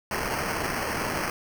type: noise with sample-and-hold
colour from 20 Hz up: violet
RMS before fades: -29 dBFS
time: 0.11-1.3 s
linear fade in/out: 2 ms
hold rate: 3675 Hz
effects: none